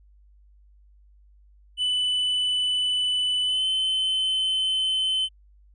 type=tone with pitch glide; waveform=triangle; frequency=2991 to 3059 Hz; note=F#7 to G7; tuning=+18 to -43 cents; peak=-20 dBFS; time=1.77-5.29 s; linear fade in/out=50 ms; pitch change=+39 cents; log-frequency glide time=3.43-3.65 s; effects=added 50 Hz sine -52 dBFS peak until 5.74 s + resampled to 24000 Hz